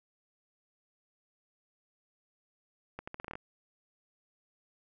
accelerating click train, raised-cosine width 0.5 ms, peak -25 dBFS, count 9, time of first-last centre 2.99-3.354 s, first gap 85 ms, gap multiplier 0.81, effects none

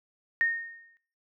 sine tone with exponential decay, 1844 Hz, A#6, 19 cents flat, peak -20 dBFS, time 0.41-0.97 s, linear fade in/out 0 ms, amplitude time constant 120 ms, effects noise-tail reverb RT60 0.5 s tail -19 dB re dry

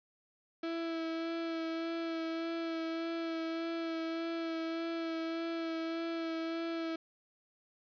35% pulse tone with vibrato, 329.2 Hz, E4, 2 cents flat, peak -33 dBFS, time 0.63-6.96 s, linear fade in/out 5 ms, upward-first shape sine, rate 1.7 Hz, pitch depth 18 cents each way, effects resampled to 11025 Hz + 11-bit

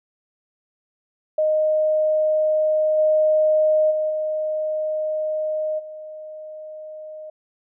sine tone with level steps, 619 Hz, D#5, 9 cents flat, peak -16 / -14 / -19 / -21 / -33 dBFS, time 1.38-7.3 s, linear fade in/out 5 ms, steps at 2.97 / 3.9 / 4.09 / 5.78 s, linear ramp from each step 20 ms, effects none

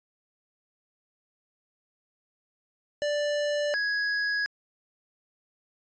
square tone pair in turn, 587.3 / 1665.4 Hz, D5 / G#6, 0 / +4 cents, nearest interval octave + tritone, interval 1804 cents, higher second, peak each -26 dBFS, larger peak neither, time 3.02-3.74 / 3.74-4.46 s, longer neither, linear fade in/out 0 ms, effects resampled to 16000 Hz

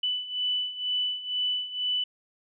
sine beating tone pair, 2984 / 2986.1 Hz, F#7 / F#7, +14 / +15 cents, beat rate 2.1 Hz, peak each -32 / -28 dBFS, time 0.03-2.04 s, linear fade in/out 5 ms, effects none

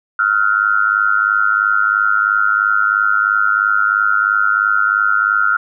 sine tone with amplitude modulation, 1396.9 Hz, F6, in tune, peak -7 dBFS, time 0.19-5.57 s, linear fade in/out 5 ms, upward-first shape sine, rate 103 Hz, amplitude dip 100%, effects none

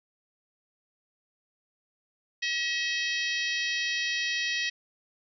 harmonic tone with a mistuned harmonic, 638 Hz, D#5, 43 cents sharp, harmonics 3 / 4 / 5 / 6 / 7 / 8 / 9, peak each -31 / -33 / -35 / -37 / -38 / -39 / -40 dBFS, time 2.42-4.7 s, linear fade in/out 10 ms, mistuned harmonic 4, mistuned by +16 cents, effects none

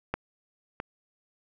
clicks, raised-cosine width 0.5 ms, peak -13 / -18 dBFS, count 2, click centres 0.14 / 0.801 s, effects none

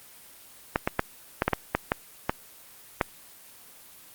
clicks, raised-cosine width 0.5 ms, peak -6 dBFS, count 10, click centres 0.759 / 0.875 / 0.994 / 1.421 / 1.48 / 1.533 / 1.75 / 1.919 / 2.295 / 3.012 s, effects white hiss -50 dBFS RMS until 4.14 s + Opus 24 kbps

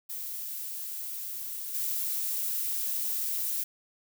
violet noise with level steps, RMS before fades -37 / -31 dBFS, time 0.09-3.64 s, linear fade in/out 10 ms, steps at 1.74 s, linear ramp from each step 10 ms, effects none

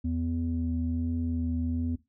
sine tone pair together, 82.27 / 248.1 Hz, E2 / B3, -3 / +8 cents, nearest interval octave + perfect fifth, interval 1911 cents, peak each -29 / -29 dBFS, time 0.04-1.96 s, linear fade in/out 10 ms, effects noise-tail reverb RT60 0.2 s tail -17 dB re dry + tanh soft clip ceiling -20 dBFS

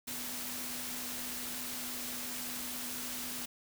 sine tone in noise, 247.1 Hz, B3, 1 cent sharp, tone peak -48 dBFS, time 0.07-3.46 s, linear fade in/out 10 ms, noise white, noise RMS -40 dBFS, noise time 0.07-3.46 s, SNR -11 dB, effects none

